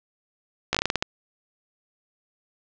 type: slowing click train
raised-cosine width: 0.2 ms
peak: -4 dBFS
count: 9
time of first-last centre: 0.73-1.025 s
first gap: 16 ms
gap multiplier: 1.23
effects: low-pass 6000 Hz 12 dB/octave